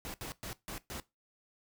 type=noise bursts at uneven times; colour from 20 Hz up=pink; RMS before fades=-42 dBFS; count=5; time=0.05-0.14 / 0.21-0.32 / 0.43-0.53 / 0.68-0.78 / 0.9-1 s; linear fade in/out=0 ms; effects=noise-tail reverb RT60 0.2 s tail -18 dB re dry